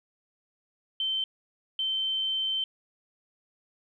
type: tone bursts at uneven times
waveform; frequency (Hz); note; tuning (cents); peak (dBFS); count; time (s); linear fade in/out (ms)
sine; 3098; G7; -21; -26; 2; 1-1.24 / 1.79-2.64; 2
effects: 11-bit